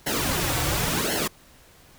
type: noise with flanger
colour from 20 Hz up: pink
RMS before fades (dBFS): -25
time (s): 0.06-1.28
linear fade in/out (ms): 10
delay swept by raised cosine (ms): 0.82 to 4.92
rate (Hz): 0.93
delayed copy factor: -0.85
effects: pink hiss -53 dBFS RMS until 1.98 s